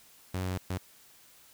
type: tone bursts at uneven times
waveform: sawtooth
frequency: 92.5 Hz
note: F#2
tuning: in tune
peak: -27 dBFS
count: 2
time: 0.34-0.58 / 0.7-0.78 s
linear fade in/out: 5 ms
effects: white hiss -58 dBFS RMS until 1.53 s